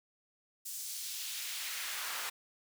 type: noise with high-pass filter sweep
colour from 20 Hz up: pink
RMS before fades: -40 dBFS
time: 0.65-2.3 s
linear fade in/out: 10 ms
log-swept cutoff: 7300 to 1000 Hz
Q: 1
effects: none